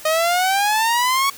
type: exponential sweep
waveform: sawtooth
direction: up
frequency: 618 to 1123 Hz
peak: -12 dBFS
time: 0.05-1.3 s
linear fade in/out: 5 ms
effects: white hiss -39 dBFS RMS until 1.37 s